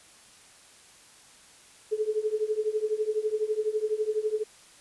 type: tone with tremolo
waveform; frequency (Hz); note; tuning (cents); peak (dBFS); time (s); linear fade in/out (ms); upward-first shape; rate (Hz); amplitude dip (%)
sine; 430; A4; -40; -21; 1.91-4.44; 20; triangle; 12; 95
effects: white hiss -54 dBFS RMS until 4.8 s + resampled to 24000 Hz